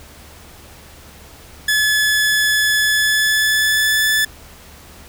sawtooth tone with pitch glide, 1716 to 1741 Hz, A6 to A6, -44 to -19 cents, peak -10 dBFS, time 1.68-4.25 s, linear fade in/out 5 ms, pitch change +25 cents, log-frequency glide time 2.82-4.08 s, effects added 73 Hz sine -45 dBFS peak until 5.08 s + pink hiss -42 dBFS RMS until 5.08 s

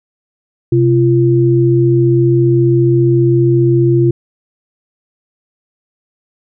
sine tone pair together, 128.67 / 343.5 Hz, C3 / F4, -29 / -29 cents, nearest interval octave + perfect fourth, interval 1700 cents, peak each -10 dBFS, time 0.72-4.11 s, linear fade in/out 5 ms, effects none

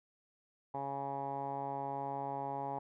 10% pulse tone with low-pass filter, 138.59 Hz, C#3, in tune, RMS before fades -39 dBFS, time 0.74-2.79 s, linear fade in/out 5 ms, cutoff 880 Hz, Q 6.2, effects none

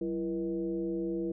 sine tone with frequency modulation, 335.2 Hz, E4, 29 cents sharp, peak -30 dBFS, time 0.01-1.32 s, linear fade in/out 5 ms, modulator 146 Hz, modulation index 0.88, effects none

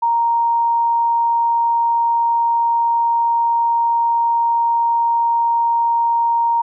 sine tone, 932.3 Hz, A#5, in tune, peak -13 dBFS, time 0.02-6.62 s, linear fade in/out 10 ms, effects none

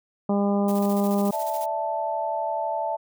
harmonic tone, 201.5 Hz, G3, 48 cents sharp, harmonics 1 / 2 / 3 / 4 / 5 / 6, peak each -21 / -28 / -28 / -31 / -36 / -39 dBFS, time 0.29-1.31 s, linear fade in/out 5 ms
blue noise with tremolo, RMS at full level -38 dBFS, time 0.68-1.66 s, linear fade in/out 5 ms, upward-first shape square, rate 14 Hz, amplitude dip 55%
sine chord, D suspended second, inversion none, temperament equal, 587.3 / 659.3 / 880 Hz, D5 / E5 / A5, 0 / 0 / 0 cents, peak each -32 / -28 / -27 dBFS, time 1.32-2.97 s, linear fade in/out 20 ms
effects none

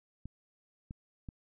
clicks, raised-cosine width 5 ms, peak -30 dBFS, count 3, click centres 0.256 / 0.909 / 1.288 s, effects none

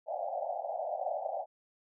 white band-pass noise, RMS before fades -36 dBFS, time 0.06-1.46 s, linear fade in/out 50 ms, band 560 to 790 Hz, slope 96 dB/octave, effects none

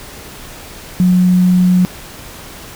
sine tone with quantisation, 181.5 Hz, F#3, 33 cents flat, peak -7 dBFS, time 1-1.85 s, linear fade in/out 0 ms, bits 6, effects pink hiss -33 dBFS RMS until 2.75 s

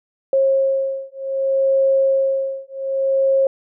sine beating tone pair, 539 / 539.64 Hz, C#5 / C#5, -49 / -47 cents, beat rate 0.64 Hz, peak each -18 dBFS, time 0.33-3.47 s, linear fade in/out 2 ms, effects none

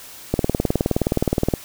click train, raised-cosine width 2 ms, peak -4 dBFS, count 24, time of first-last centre 0.34-1.538 s, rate 19.2 Hz, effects white hiss -40 dBFS RMS until 1.64 s

